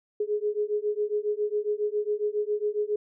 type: beating tone pair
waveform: sine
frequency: 415.3 / 422.6 Hz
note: G#4 / G#4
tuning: 0 / +30 cents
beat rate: 7.3 Hz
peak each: -28 dBFS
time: 0.2-2.96 s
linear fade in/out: 5 ms
effects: none